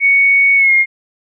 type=tone with pitch glide; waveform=sine; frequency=2226 to 2135 Hz; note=C#7 to C7; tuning=+7 to +34 cents; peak=-7 dBFS; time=0-0.86 s; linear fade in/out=50 ms; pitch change=-73 cents; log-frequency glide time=0.56-0.73 s; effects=none